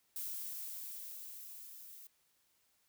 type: noise with level ramp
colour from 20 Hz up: violet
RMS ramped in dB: -41 to -54 dBFS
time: 0.16-2.07 s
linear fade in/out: 2 ms
effects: white hiss -75 dBFS RMS until 2.88 s